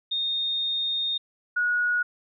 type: tone pair in turn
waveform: sine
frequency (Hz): 3680 / 1454.9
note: A#7 / F#6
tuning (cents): -23 / -30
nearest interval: octave + major third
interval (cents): 1607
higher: first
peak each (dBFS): -24 / -21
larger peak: second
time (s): 0.11-1.18 / 1.56-2.03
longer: first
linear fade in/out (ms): 10
effects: none